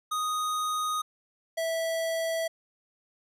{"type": "tone pair in turn", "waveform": "square", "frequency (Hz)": [1244.5, 655.6], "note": ["D#6", "E5"], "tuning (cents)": [0, -10], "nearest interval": "major seventh", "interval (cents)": 1110, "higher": "first", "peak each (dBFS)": -28, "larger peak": "neither", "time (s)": [[0.11, 1.02], [1.57, 2.48]], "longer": "neither", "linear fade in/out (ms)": 10, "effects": ["resampled to 32000 Hz"]}